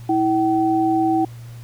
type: tone pair together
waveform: sine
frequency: 325.3 / 763.9 Hz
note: E4 / G5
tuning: -23 / -45 cents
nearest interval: octave + minor third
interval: 1478 cents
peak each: -17 / -19 dBFS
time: 0.09-1.25 s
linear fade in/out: 5 ms
effects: added 118 Hz sine -34 dBFS peak until 1.63 s + pink hiss -49 dBFS RMS until 1.63 s